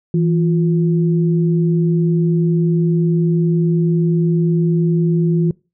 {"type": "tone pair together", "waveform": "sine", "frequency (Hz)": [164.81, 353.1], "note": ["E3", "F4"], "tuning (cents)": [0, 19], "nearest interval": "octave + minor second", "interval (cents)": 1319, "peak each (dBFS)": [-13, -20], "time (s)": [0.14, 5.51], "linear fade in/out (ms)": 2, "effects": ["noise-tail reverb RT60 0.3 s tail -24 dB re dry"]}